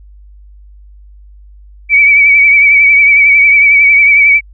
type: tone with vibrato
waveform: sine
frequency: 2282 Hz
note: C#7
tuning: 50 cents sharp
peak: -3 dBFS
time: 1.89-4.41 s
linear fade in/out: 50 ms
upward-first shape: triangle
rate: 11 Hz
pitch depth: 51 cents each way
effects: added 50 Hz sine -34 dBFS peak until 4.53 s